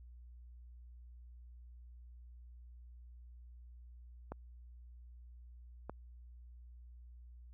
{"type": "clicks", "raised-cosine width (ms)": 1, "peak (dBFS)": -28, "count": 2, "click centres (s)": [4.32, 5.896], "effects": ["added 60 Hz sine -52 dBFS peak until 7.53 s"]}